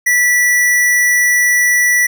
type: tone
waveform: square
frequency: 1958 Hz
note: B6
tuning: 15 cents flat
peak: -10 dBFS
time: 0.06-2.07 s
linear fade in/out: 10 ms
effects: none